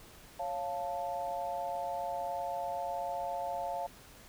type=chord; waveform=sine; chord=Db augmented; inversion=none; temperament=equal; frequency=554.4 / 698.5 / 880 Hz; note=Db5 / F5 / A5; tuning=0 / 0 / 0 cents; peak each=-40 / -36 / -39 dBFS; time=0.39-3.87 s; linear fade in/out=10 ms; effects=pink hiss -55 dBFS RMS until 4.28 s